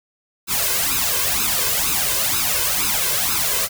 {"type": "noise with flanger", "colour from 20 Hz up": "white", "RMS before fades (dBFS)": -20, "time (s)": [0.47, 3.69], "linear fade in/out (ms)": 50, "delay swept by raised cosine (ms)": [0.77, 1.97], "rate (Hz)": 2.1, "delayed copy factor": 0.8, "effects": []}